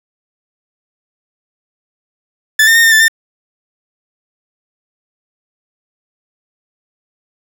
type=tone with pitch steps; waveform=40% pulse; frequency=1747 / 1812 / 1839 / 1812 / 1759 / 1802 Hz; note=A6 / A#6 / A#6 / A#6 / A6 / A6; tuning=-13 / -50 / -24 / -50 / -1 / +41 cents; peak=-5 dBFS; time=2.59-3.082 s; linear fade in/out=5 ms; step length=82 ms; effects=none